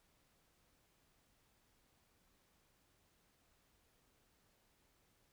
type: silence
effects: pink hiss -75 dBFS RMS until 5.32 s